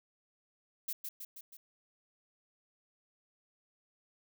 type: noise with echo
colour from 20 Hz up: violet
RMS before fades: -37 dBFS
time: 0.88-0.93 s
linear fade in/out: 5 ms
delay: 160 ms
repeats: 4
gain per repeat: -4 dB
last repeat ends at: 1.57 s
effects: none